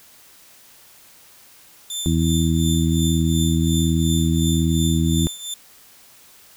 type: tone with tremolo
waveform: 20% pulse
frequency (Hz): 3546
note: A7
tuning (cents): +13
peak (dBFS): -18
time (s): 1.9-5.54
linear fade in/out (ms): 2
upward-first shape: triangle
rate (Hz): 2.8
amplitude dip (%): 80
type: harmonic tone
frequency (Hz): 81.3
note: E2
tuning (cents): -23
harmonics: 1 / 2 / 3 / 4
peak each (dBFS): -21 / -19 / -23 / -25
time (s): 2.06-5.27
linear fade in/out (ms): 0
effects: white hiss -49 dBFS RMS until 6.56 s